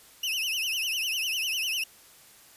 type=tone with vibrato; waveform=35% pulse; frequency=2794 Hz; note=F7; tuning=in tune; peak=-25 dBFS; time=0.23-1.84 s; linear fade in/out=5 ms; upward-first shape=triangle; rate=10 Hz; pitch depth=190 cents each way; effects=white hiss -54 dBFS RMS until 2.56 s + resampled to 32000 Hz